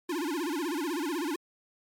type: tone with vibrato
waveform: square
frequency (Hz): 318.2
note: D#4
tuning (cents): +39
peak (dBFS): -30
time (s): 0.09-1.36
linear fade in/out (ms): 5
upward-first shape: sine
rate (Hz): 16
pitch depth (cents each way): 220
effects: MP3 96 kbps